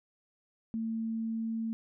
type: tone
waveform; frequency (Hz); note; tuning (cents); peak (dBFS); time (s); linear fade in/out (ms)
sine; 224.9; A3; +38; -31; 0.74-1.73; 0
effects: none